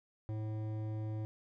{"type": "tone with hard clipping", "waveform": "triangle", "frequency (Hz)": 108.4, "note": "A2", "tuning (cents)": -25, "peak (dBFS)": -38, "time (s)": [0.29, 1.25], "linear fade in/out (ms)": 0, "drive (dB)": 16, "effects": []}